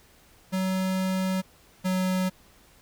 square tone pair in turn, 187.9 / 185.63 Hz, F#3 / F#3, +27 / +6 cents, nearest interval unison, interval 21 cents, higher first, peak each -25 / -24 dBFS, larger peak second, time 0.52-1.42 / 1.84-2.3 s, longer first, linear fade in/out 20 ms, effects pink hiss -57 dBFS RMS until 2.81 s

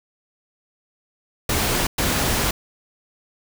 pink noise bursts at uneven times, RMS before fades -21 dBFS, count 2, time 1.49-1.87 / 1.98-2.51 s, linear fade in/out 5 ms, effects none

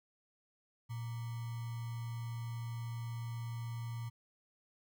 sine tone with sample-and-hold, 116.54 Hz, A#2, in tune, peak -38 dBFS, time 0.89-4.1 s, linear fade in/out 20 ms, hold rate 1050 Hz, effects none

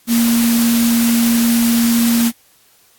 sine tone in noise, 233.4 Hz, A#3, 2 cents sharp, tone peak -11 dBFS, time 0.07-2.32 s, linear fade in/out 50 ms, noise white, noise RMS -21 dBFS, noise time 0.07-2.32 s, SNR +7 dB, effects white hiss -52 dBFS RMS until 2.98 s + AAC 64 kbps

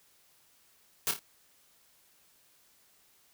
white noise with echo, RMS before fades -29 dBFS, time 1.07-1.11 s, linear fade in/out 0 ms, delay 27 ms, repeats 3, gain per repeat -7 dB, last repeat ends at 1.191 s, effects white hiss -65 dBFS RMS until 3.33 s

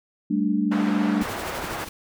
sine chord, G suspended second, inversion none, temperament equal, 196 / 220 / 293.7 Hz, G3 / A3 / D4, 0 / 0 / 0 cents, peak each -24 dBFS, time 0.3-1.23 s, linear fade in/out 10 ms
white band-pass noise, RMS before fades -32 dBFS, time 0.71-1.85 s, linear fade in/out 10 ms, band 260 to 1300 Hz, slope 12 dB/octave
pink noise with tremolo, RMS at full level -33 dBFS, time 1.21-1.89 s, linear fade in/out 5 ms, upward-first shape triangle, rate 12 Hz, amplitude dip 60%
effects none

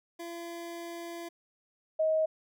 25% pulse / sine tone pair in turn, 340 / 631.5 Hz, F4 / D#5, -46 / +26 cents, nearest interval major seventh, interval 1072 cents, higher second, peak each -35 / -24 dBFS, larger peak second, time 0.19-1.29 / 1.99-2.26 s, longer first, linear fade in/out 10 ms, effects none

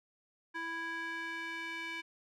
square tone with band-pass filter sweep, 330.3 Hz, E4, 4 cents sharp, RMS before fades -40 dBFS, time 0.54-2.02 s, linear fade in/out 20 ms, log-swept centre 1500 to 2300 Hz, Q 2.8, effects none

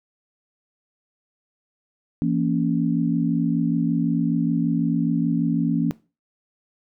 sine chord, A# diminished, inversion second, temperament just, 167.82 / 233.1 / 279.7 Hz, E3 / A#3 / C#4, +31 / 0 / +16 cents, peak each -23 dBFS, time 2.22-5.91 s, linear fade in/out 0 ms, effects noise-tail reverb RT60 0.3 s tail -19 dB re dry

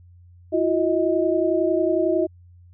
sine tone cluster, 331.9 / 362.9 / 630 Hz, E4 / F#4 / D#5, +12 / -34 / +21 cents, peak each -22 dBFS, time 0.52-2.27 s, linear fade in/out 20 ms, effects added 88 Hz sine -46 dBFS peak until 2.73 s

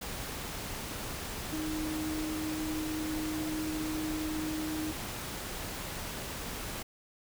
sine tone in noise, 311.1 Hz, D#4, in tune, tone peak -33 dBFS, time 1.52-4.92 s, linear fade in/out 10 ms, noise pink, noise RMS -39 dBFS, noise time 0.01-6.83 s, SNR +3 dB, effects none

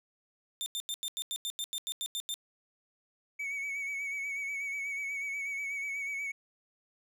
sawtooth tone bursts, 3589 Hz, A7, 34 cents sharp, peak -30 dBFS, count 13, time 0.61-2.341 s, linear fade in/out 0 ms, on 51 ms, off 89 ms
triangle tone with vibrato, 2245 Hz, C#7, 21 cents sharp, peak -32 dBFS, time 3.39-6.32 s, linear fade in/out 10 ms, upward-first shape sine, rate 8.2 Hz, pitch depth 40 cents each way
effects none

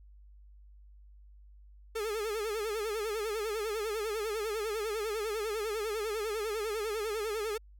45% pulse tone with vibrato, 429.7 Hz, A4, 41 cents flat, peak -32 dBFS, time 1.95-7.58 s, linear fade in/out 10 ms, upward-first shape sine, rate 10 Hz, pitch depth 100 cents each way, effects added 50 Hz sine -52 dBFS peak until 7.79 s

